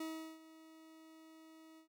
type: tone with ADSR envelope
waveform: 40% pulse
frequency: 319.5 Hz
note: D#4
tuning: 46 cents sharp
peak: -39 dBFS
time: 0-1.88 s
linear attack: 5 ms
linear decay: 380 ms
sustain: -17 dB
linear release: 100 ms
effects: none